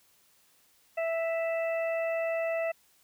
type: harmonic tone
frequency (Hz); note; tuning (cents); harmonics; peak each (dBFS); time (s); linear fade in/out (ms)
659.3; E5; 0; 1 / 2 / 3 / 4; -28 / -44 / -39 / -40; 0.97-2.72; 10
effects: white hiss -65 dBFS RMS until 3.03 s